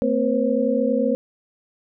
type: tone cluster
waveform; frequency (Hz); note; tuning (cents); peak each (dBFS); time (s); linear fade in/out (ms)
sine; 225.5 / 258 / 488 / 537; A3 / C4 / B4 / C5; +43 / -24 / -21 / +45; -23; 0.02-1.15; 0
effects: none